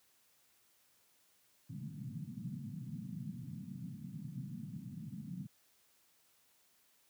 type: band-pass noise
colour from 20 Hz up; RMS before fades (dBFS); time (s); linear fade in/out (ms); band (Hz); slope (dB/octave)
pink; -45; 1.69-5.47; 10; 120 to 230; 48
effects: white hiss -71 dBFS RMS until 7.09 s + high-pass 60 Hz 12 dB/octave